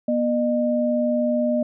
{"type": "tone pair together", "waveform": "sine", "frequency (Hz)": [241.5, 608.5], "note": ["B3", "D#5"], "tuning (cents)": [-39, -39], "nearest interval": "octave + major third", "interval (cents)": 1600, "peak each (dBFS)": -21, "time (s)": [0.08, 1.63], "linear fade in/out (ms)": 5, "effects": []}